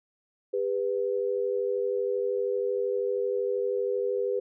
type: tone pair together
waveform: sine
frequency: 401.1 / 493.9 Hz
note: G4 / B4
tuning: +40 / 0 cents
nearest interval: major third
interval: 360 cents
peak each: -28 dBFS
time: 0.53-4.4 s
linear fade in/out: 10 ms
effects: none